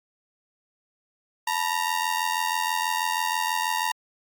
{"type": "ring-modulated tone", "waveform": "sawtooth", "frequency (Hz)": 930, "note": "A#5", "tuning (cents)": -4, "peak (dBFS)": -17, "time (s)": [1.47, 3.92], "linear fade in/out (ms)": 5, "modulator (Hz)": 43.1, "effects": ["Opus 48 kbps"]}